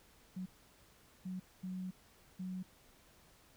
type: tone bursts at uneven times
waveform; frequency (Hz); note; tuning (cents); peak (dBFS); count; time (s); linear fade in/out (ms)
sine; 185; F#3; 0; -39; 4; 0.36-0.46 / 1.25-1.4 / 1.63-1.91 / 2.39-2.63; 10
effects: pink hiss -65 dBFS RMS until 3.56 s